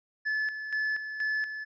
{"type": "tone with tremolo", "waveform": "triangle", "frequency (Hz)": 1729, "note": "A6", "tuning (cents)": -31, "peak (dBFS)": -25, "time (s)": [0.25, 1.65], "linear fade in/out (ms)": 20, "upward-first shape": "square", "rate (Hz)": 2.1, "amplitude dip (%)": 60, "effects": ["resampled to 16000 Hz"]}